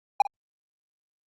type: tone with echo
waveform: triangle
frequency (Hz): 810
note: G#5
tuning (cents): -43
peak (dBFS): -12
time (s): 0.2-0.22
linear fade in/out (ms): 2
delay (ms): 50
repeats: 1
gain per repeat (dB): -15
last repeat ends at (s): 0.27
effects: Opus 48 kbps